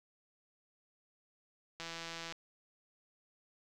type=click train; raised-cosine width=0.2 ms; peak=-26 dBFS; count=88; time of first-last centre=1.8-2.324 s; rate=166 Hz; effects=none